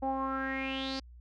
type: tone with low-pass filter sweep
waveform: sawtooth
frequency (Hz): 266.9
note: C4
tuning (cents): +35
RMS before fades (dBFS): -34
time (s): 0.02-1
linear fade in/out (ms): 10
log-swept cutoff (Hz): 710 to 4900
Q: 7
effects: added 60 Hz sine -49 dBFS peak until 1.2 s